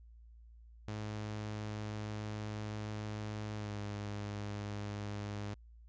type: tone with pitch glide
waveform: sawtooth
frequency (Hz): 106.3 to 103.1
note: G#2 to G#2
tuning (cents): +41 to -12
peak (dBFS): -35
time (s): 0.88-5.54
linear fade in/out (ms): 0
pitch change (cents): -53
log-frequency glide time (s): 3.55-3.75
effects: added 57 Hz sine -54 dBFS peak until 5.88 s + resampled to 16000 Hz